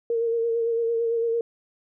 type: tone with vibrato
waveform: sine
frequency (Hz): 461.7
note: A#4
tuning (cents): -17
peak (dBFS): -21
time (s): 0.1-1.41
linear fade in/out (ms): 2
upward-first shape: sine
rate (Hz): 8.9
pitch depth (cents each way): 29
effects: none